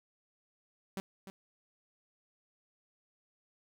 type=tone with echo; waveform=sawtooth; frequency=193.4 Hz; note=G3; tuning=23 cents flat; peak=-32 dBFS; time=0.97-1 s; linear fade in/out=0 ms; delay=300 ms; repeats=1; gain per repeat=-10 dB; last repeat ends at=1.3 s; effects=none